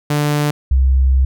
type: tone pair in turn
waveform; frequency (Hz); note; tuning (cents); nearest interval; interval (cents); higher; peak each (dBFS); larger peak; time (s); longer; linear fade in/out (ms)
sawtooth / sine; 147.6 / 65.75; D3 / C2; +9 / +9; octave + major second; 1400; first; -10 / -9; second; 0.1-0.51 / 0.71-1.25; second; 5
effects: none